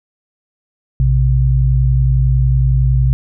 sine tone pair together, 59.09 / 130 Hz, A#1 / C3, +24 / -11 cents, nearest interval octave + major second, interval 1365 cents, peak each -12 dBFS, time 1-3.13 s, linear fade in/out 0 ms, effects none

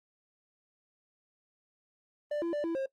triangle tone with pitch steps, 591 / 338 / 588 / 332.6 / 536 Hz, D5 / E4 / D5 / E4 / C5, +11 / +43 / +2 / +16 / +42 cents, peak -28 dBFS, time 2.31-2.86 s, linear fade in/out 5 ms, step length 110 ms, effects noise-tail reverb RT60 0.1 s tail -22 dB re dry + Opus 24 kbps

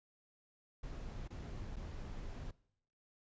brown noise with dropouts, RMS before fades -45 dBFS, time 0.83-2.51 s, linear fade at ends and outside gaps 5 ms, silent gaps 1.278-1.304 / 1.76-1.765 s, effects noise-tail reverb RT60 0.7 s tail -21 dB re dry + resampled to 16000 Hz

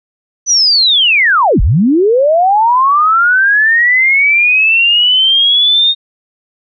sine linear two-way sweep, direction down then up, 6050 to 30.87 to 3706 Hz, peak -6 dBFS, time 0.46-5.95 s, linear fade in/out 50 ms, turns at 1.61 s, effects none

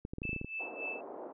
clicks, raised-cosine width 3 ms, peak -26 dBFS, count 10, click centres 0.051 / 0.135 / 0.184 / 0.219 / 0.253 / 0.293 / 0.331 / 0.363 / 0.414 / 0.446 s
sine tone with tremolo, 2633 Hz, E7, 3 cents flat, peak -35 dBFS, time 0.23-1.01 s, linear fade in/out 5 ms, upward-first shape sine, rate 3.5 Hz, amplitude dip 85%
pink band-pass noise, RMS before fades -45 dBFS, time 0.59-1.33 s, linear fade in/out 20 ms, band 340 to 840 Hz, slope 24 dB/octave
effects none

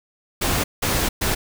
pink noise bursts at uneven times, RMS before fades -21 dBFS, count 3, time 0.41-0.64 / 0.82-1.09 / 1.21-1.35 s, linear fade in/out 10 ms, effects none

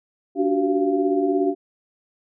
sine tone cluster, 290.5 / 364.5 / 381.3 / 690 Hz, D4 / F#4 / G4 / F5, -19 / -26 / -48 / -21 cents, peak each -22 / -26 / -21 / -27 dBFS, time 0.35-1.55 s, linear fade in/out 50 ms, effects none

